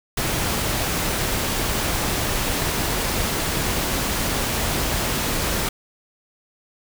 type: noise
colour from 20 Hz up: pink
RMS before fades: -23 dBFS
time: 0.17-5.69 s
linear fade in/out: 5 ms
effects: none